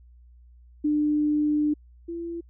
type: tone pair in turn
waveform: sine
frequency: 298.8 / 338.2 Hz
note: D4 / E4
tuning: +30 / +44 cents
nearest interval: major second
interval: 214 cents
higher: second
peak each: -20 / -30 dBFS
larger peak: first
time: 0.84-1.74 / 2.08-2.41 s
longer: first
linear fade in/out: 10 ms
effects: added 60 Hz sine -49 dBFS peak until 2.49 s